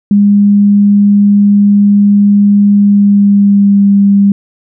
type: tone with pitch glide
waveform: sine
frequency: 203.3 to 199.92 Hz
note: G#3 to G3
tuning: -37 to +34 cents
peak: -3 dBFS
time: 0.11-4.32 s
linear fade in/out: 2 ms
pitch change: -29 cents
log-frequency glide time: 2.72-3.9 s
effects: none